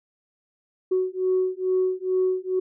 sine beating tone pair, 370.5 / 372.8 Hz, F#4 / F#4, +2 / +13 cents, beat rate 2.3 Hz, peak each -23 dBFS, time 0.91-2.6 s, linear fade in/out 10 ms, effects tanh soft clip ceiling -14 dBFS

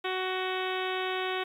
harmonic tone with a mistuned harmonic, 372.5 Hz, F#4, 12 cents sharp, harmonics 1 / 2 / 3 / 4 / 5 / 6 / 7 / 8 / 9 / 10, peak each -33 / -36 / -38 / -39 / -40 / -41 / -41 / -42 / -43 / -43 dBFS, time 0.04-1.44 s, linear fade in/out 10 ms, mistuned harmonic 8, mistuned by +27 cents, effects 10-bit

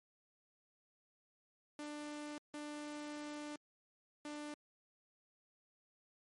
sawtooth tone bursts at uneven times, 296.6 Hz, D4, 17 cents sharp, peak -40 dBFS, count 3, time 1.79-2.38 / 2.54-3.56 / 4.25-4.54 s, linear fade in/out 2 ms, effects MP3 48 kbps

